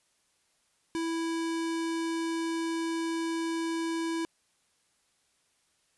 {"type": "tone", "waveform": "square", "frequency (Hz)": 329.6, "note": "E4", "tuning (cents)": 0, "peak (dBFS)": -30, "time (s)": [0.95, 4.25], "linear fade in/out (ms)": 0, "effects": ["white hiss -71 dBFS RMS until 5.97 s", "resampled to 24000 Hz"]}